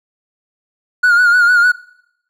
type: tone with vibrato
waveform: triangle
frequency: 1441 Hz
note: F#6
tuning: 46 cents flat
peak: -5 dBFS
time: 1.03-1.72 s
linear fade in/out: 10 ms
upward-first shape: sine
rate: 6.6 Hz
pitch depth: 55 cents each way
effects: noise-tail reverb RT60 0.8 s tail -23 dB re dry + tanh soft clip ceiling -1 dBFS